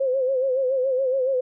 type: tone with vibrato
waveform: sine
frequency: 523.3 Hz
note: C5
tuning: in tune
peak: -19 dBFS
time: 0-1.41 s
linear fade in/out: 10 ms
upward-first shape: sine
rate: 7.1 Hz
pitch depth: 75 cents each way
effects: none

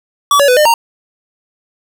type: tone with pitch steps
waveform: square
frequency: 1145 / 566 / 499.1 / 604 / 926 Hz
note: D6 / C#5 / B4 / D5 / A#5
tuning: -44 / +36 / +18 / +48 / -12 cents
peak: -7 dBFS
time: 0.31-0.74 s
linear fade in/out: 2 ms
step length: 86 ms
effects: none

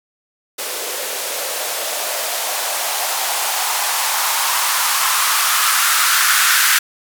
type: noise with band-pass filter sweep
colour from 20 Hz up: violet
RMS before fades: -18 dBFS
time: 0.58-6.79 s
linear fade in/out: 10 ms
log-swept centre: 450 to 1500 Hz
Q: 3.3
effects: none

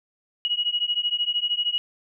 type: beating tone pair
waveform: sine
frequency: 2898 / 2911 Hz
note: F#7 / F#7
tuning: -37 / -29 cents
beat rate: 13 Hz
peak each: -25 dBFS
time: 0.45-1.78 s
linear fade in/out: 0 ms
effects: none

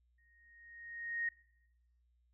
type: tone with exponential growth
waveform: sine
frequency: 1864.7 Hz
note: A#6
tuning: in tune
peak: -32 dBFS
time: 0.18-1.29 s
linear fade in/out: 5 ms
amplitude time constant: 240 ms
effects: noise-tail reverb RT60 0.9 s tail -21 dB re dry + added 60 Hz sine -70 dBFS peak until 2.33 s

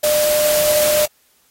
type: tone in noise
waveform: sine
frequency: 602 Hz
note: D5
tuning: 43 cents sharp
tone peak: -14 dBFS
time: 0.03-1.06 s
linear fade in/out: 10 ms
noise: white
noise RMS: -20 dBFS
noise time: 0.03-1.06 s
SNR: +3 dB
effects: white hiss -58 dBFS RMS until 1.5 s + AAC 48 kbps

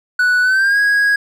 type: tone with pitch glide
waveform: triangle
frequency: 1480 to 1651.7 Hz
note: F#6 to G#6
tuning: 0 to -10 cents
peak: -9 dBFS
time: 0.19-1.16 s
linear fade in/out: 5 ms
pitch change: +190 cents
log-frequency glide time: 0.42-0.78 s
effects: none

